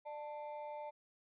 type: ring-modulated tone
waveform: triangle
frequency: 740 Hz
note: F#5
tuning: in tune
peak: -38 dBFS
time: 0.05-0.91 s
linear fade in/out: 20 ms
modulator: 144 Hz
effects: resampled to 8000 Hz